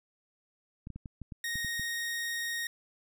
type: clicks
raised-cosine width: 5 ms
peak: -29 dBFS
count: 9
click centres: 0.871 / 0.903 / 0.96 / 1.058 / 1.217 / 1.322 / 1.556 / 1.647 / 1.796 s
type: tone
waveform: sawtooth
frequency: 1864.7 Hz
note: A#6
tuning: in tune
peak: -29 dBFS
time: 1.44-2.67 s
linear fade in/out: 2 ms
effects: none